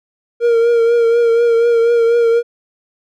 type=tone with vibrato; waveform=triangle; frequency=466.2 Hz; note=A#4; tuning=in tune; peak=-7 dBFS; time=0.4-2.43 s; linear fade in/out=50 ms; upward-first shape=triangle; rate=4.1 Hz; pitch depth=38 cents each way; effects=none